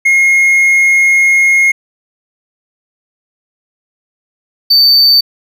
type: tone pair in turn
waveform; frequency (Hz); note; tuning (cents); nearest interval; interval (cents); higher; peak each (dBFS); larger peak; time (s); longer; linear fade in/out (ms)
triangle; 2150 / 4568; C7 / D8; +47 / -49; octave + minor second; 1304; second; -4 / -3; second; 0.05-1.72 / 4.7-5.21; first; 10
effects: none